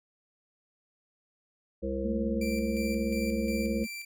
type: harmonic tone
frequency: 67.1 Hz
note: C2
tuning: 44 cents sharp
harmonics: 1 / 3 / 5 / 7 / 8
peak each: -36 / -36 / -36 / -36 / -36 dBFS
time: 1.82-3.85 s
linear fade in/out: 20 ms
type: tone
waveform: sine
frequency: 220 Hz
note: A3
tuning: in tune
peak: -30 dBFS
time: 2.04-3.87 s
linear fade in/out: 20 ms
type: tone with tremolo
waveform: sawtooth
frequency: 2349 Hz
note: D7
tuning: in tune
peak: -34 dBFS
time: 2.41-4.05 s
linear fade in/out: 5 ms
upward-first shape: square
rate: 2.8 Hz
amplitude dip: 50%
effects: none